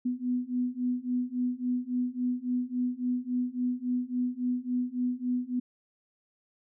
sine beating tone pair, 246.5 / 250.1 Hz, B3 / B3, -3 / +22 cents, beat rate 3.6 Hz, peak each -31 / -30 dBFS, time 0.05-5.6 s, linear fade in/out 10 ms, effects none

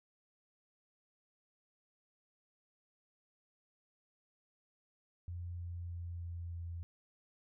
sine tone with pitch steps, 87.31 / 86.76 / 86.21 / 85.66 / 85.12 Hz, F2 / F2 / F2 / F2 / F2, 0 / -11 / -22 / -33 / -44 cents, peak -40 dBFS, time 5.28-6.83 s, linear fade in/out 0 ms, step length 310 ms, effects none

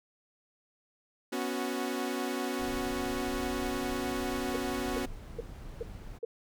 sawtooth chord, B suspended second, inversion none, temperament equal with one note detuned, 246.9 / 277.2 / 367.9 Hz, B3 / C#4 / F#4, 0 / 0 / -10 cents, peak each -32 dBFS, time 1.32-5.06 s, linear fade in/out 10 ms
brown noise, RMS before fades -43 dBFS, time 2.59-6.19 s, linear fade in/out 20 ms
sine tone bursts, 466.2 Hz, A#4, in tune, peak -31 dBFS, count 5, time 4.54-6.25 s, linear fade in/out 5 ms, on 22 ms, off 400 ms
effects none

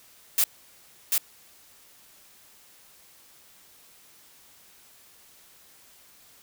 blue noise with echo, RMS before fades -21 dBFS, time 0.38-0.44 s, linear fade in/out 2 ms, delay 740 ms, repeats 1, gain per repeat -2 dB, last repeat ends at 1.18 s, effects white hiss -55 dBFS RMS until 6.42 s

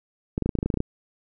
clicks, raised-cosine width 3 ms, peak -11 dBFS, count 12, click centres 0.379 / 0.423 / 0.46 / 0.492 / 0.553 / 0.588 / 0.629 / 0.66 / 0.702 / 0.741 / 0.773 / 0.804 s, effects none

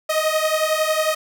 sawtooth beating tone pair, 620 / 631 Hz, D#5 / D#5, -6 / +24 cents, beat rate 11 Hz, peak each -17 dBFS, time 0.09-1.15 s, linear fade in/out 10 ms, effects none

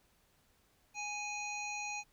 harmonic tone, 830.6 Hz, G#5, in tune, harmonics 1 / 3 / 5 / 7 / 8, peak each -43 / -40 / -51 / -53 / -47 dBFS, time 0.94-2.04 s, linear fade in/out 50 ms, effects pink hiss -71 dBFS RMS until 2.12 s

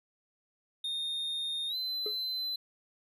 triangle tone with pitch glide, 3672 to 4051 Hz, A#7 to B7, -27 to +43 cents, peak -31 dBFS, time 0.84-2.56 s, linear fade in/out 5 ms, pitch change +170 cents, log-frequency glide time 1.68-1.76 s
triangle tone with exponential decay, 422.6 Hz, G#4, 30 cents sharp, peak -30 dBFS, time 2.06-2.18 s, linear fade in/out 2 ms, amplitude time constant 25 ms
effects none

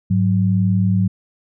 sine tone pair together, 103.83 / 185 Hz, G#2 / F#3, 0 / 0 cents, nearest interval minor seventh, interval 1000 cents, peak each -16 dBFS, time 0.1-1.08 s, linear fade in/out 10 ms, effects none

